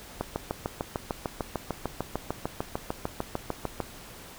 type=click train; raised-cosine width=1 ms; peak=-14 dBFS; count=25; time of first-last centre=0.21-3.803 s; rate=6.68 Hz; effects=pink hiss -46 dBFS RMS until 4.38 s